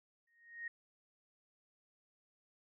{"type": "tone with exponential growth", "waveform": "sine", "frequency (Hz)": 1864.7, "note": "A#6", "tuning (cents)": 0, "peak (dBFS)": -38, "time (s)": [0.27, 0.68], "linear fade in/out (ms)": 5, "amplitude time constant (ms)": 89, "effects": []}